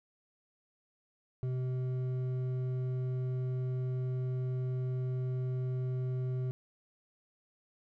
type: tone with hard clipping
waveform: sine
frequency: 127.8 Hz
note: C3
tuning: 40 cents flat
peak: -33 dBFS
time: 1.43-6.51 s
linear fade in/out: 0 ms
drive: 7 dB
effects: none